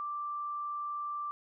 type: tone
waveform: sine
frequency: 1176 Hz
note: D6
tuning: 2 cents sharp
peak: -34 dBFS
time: 0-1.31 s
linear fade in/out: 0 ms
effects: none